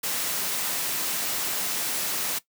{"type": "noise", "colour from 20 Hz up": "white", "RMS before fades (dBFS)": -28, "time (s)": [0.03, 2.39], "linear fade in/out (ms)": 10, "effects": ["noise-tail reverb RT60 0.1 s tail -17 dB re dry", "high-pass 150 Hz 12 dB/octave"]}